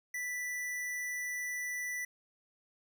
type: tone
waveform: square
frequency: 1975.5 Hz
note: B6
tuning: in tune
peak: -36 dBFS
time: 0.14-2.05 s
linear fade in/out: 5 ms
effects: none